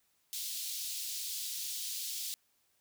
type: high-pass noise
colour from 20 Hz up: pink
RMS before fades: -39 dBFS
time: 0.33-2.34 s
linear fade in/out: 0 ms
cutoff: 3600 Hz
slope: 24 dB/octave
effects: white hiss -74 dBFS RMS until 2.8 s